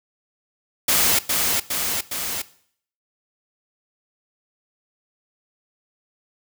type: noise with echo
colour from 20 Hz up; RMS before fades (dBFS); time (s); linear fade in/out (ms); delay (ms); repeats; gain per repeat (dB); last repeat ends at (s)
white; -18; 0.88-1.19; 5; 410; 3; -3; 2.42
effects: noise-tail reverb RT60 0.6 s tail -18 dB re dry